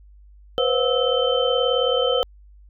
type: tone cluster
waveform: sine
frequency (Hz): 489.3 / 528 / 719 / 1303 / 3085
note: B4 / C5 / F#5 / E6 / G7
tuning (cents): -16 / +16 / -50 / -20 / -28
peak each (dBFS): -21 / -22 / -30 / -28 / -24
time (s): 0.58-2.23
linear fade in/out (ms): 0
effects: added 50 Hz sine -45 dBFS peak until 2.69 s